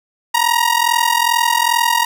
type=ring-modulated tone; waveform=sawtooth; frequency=944 Hz; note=A#5; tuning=22 cents sharp; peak=-6 dBFS; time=0.34-2.05 s; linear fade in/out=5 ms; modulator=21.2 Hz; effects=none